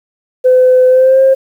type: tone with pitch glide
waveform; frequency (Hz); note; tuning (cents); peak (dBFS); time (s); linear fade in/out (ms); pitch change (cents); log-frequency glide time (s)
sine; 509 to 532.5; C5 to C5; -48 to +30; -3; 0.44-1.35; 20; +78; 0.88-1.21
effects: tanh soft clip ceiling 0 dBFS + 7-bit